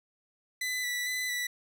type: tone with vibrato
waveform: sawtooth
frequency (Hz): 1985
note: B6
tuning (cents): +8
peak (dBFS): -27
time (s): 0.61-1.47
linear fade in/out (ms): 5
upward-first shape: square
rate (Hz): 2.2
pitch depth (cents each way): 17
effects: none